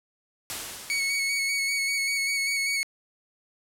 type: noise with exponential decay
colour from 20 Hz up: white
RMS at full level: -31 dBFS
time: 0.5-2.02 s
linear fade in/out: 0 ms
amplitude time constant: 330 ms
type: tone with vibrato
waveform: sawtooth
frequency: 2220 Hz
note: C#7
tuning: 2 cents sharp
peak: -21 dBFS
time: 0.9-2.83 s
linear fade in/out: 0 ms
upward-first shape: square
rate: 5.1 Hz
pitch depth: 19 cents each way
effects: low-pass 12000 Hz 12 dB/octave